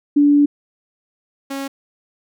sine / sawtooth tone pair in turn, 289.4 / 274.1 Hz, D4 / C#4, -25 / -19 cents, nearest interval minor second, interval 94 cents, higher first, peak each -9 / -20 dBFS, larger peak first, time 0.16-0.46 / 1.5-1.68 s, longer first, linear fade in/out 10 ms, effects none

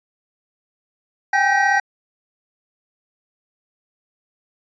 triangle tone cluster, 780 / 816 / 1552 / 1904 Hz, G5 / G#5 / G6 / A#6, -9 / -31 / -18 / +36 cents, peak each -18 dBFS, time 1.33-1.8 s, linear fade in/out 5 ms, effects resampled to 16000 Hz

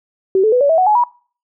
sine tone with pitch steps, 381.2 / 435.4 / 497.2 / 567.9 / 648.5 / 740.7 / 845.9 / 966.1 Hz, G4 / A4 / B4 / C#5 / E5 / F#5 / G#5 / B5, -48 / -18 / +12 / +42 / -28 / +2 / +32 / -38 cents, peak -9 dBFS, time 0.35-1.038 s, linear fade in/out 2 ms, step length 86 ms, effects noise-tail reverb RT60 0.4 s tail -22 dB re dry

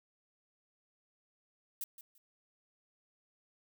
violet noise with echo, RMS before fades -39 dBFS, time 1.81-1.84 s, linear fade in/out 2 ms, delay 170 ms, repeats 2, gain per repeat -13 dB, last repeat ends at 2.18 s, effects none

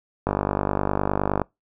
click train, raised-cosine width 1 ms, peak -7 dBFS, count 58, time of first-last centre 0.27-1.417 s, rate 49.7 Hz, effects noise-tail reverb RT60 0.2 s tail -25 dB re dry

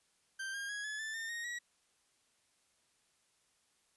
40% pulse tone with pitch steps, 1568 / 1613.9 / 1661.2 / 1709.9 / 1760 / 1811.6 / 1864.7 / 1919.3 Hz, G6 / G6 / G#6 / A6 / A6 / A#6 / A#6 / B6, 0 / +50 / 0 / -50 / 0 / -50 / 0 / -50 cents, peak -38 dBFS, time 0.39-1.59 s, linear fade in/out 10 ms, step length 150 ms, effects white hiss -74 dBFS RMS until 3.96 s + resampled to 24000 Hz

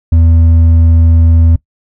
sine tone with hard clipping, 82.41 Hz, E2, in tune, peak -5 dBFS, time 0.12-1.56 s, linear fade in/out 5 ms, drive 4 dB, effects noise-tail reverb RT60 0.1 s tail -20 dB re dry

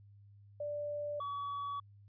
sine / triangle tone pair in turn, 587.3 / 1134.6 Hz, D5 / C#6, 0 / +40 cents, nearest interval major seventh, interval 1140 cents, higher second, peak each -36 / -35 dBFS, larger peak second, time 0.6-1.2 / 1.2-1.8 s, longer neither, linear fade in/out 5 ms, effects added 101 Hz sine -56 dBFS peak until 2.08 s + resampled to 11025 Hz

